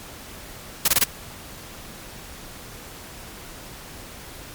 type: noise bursts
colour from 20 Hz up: white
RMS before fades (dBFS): -17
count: 4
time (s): 0.85-1.04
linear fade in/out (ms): 5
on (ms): 31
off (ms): 22
effects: pink hiss -40 dBFS RMS until 4.54 s + MP3 96 kbps